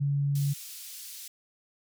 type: tone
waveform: sine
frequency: 141.7 Hz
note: C#3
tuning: 38 cents sharp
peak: -24 dBFS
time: 0-0.54 s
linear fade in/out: 20 ms
type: band-pass noise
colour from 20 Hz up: white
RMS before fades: -43 dBFS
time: 0.35-1.28 s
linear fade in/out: 5 ms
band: 3400 to 16000 Hz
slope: 12 dB/octave
effects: none